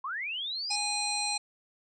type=linear sweep; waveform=sine; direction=up; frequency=1000 to 5370 Hz; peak=-32 dBFS; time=0.04-0.76 s; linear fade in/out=5 ms
type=harmonic tone; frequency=824 Hz; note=G#5; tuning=14 cents flat; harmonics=1 / 3 / 5 / 7 / 9 / 10; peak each=-35 / -36 / -32 / -41 / -41 / -37 dBFS; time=0.7-1.38 s; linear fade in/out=10 ms
effects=none